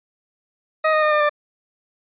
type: tone with pitch steps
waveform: 20% pulse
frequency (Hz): 628 / 619 / 610.1 / 601.4 / 592.8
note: D#5 / D#5 / D#5 / D5 / D5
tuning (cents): +16 / -9 / -34 / +41 / +16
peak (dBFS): -10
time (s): 0.84-1.295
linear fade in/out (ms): 10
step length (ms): 91
effects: resampled to 8000 Hz